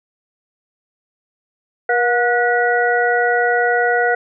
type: tone cluster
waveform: sine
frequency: 479.4 / 719 / 1465 / 1935 Hz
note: A#4 / F#5 / F#6 / B6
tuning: +48 / -50 / -18 / -36 cents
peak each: -18 / -18 / -18 / -22 dBFS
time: 1.89-4.15 s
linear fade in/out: 5 ms
effects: none